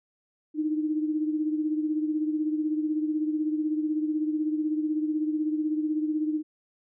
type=beating tone pair; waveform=sine; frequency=306.2 / 322.2 Hz; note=D#4 / E4; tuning=-28 / -39 cents; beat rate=16 Hz; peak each=-25 / -33 dBFS; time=0.54-6.43 s; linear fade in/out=50 ms; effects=none